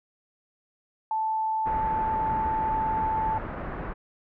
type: tone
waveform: sine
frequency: 878 Hz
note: A5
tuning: 4 cents flat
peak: -24 dBFS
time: 1.11-3.38 s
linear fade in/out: 2 ms
type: low-pass noise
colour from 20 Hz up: pink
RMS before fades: -34 dBFS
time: 1.65-3.94 s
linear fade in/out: 20 ms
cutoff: 1700 Hz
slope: 24 dB/octave
effects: none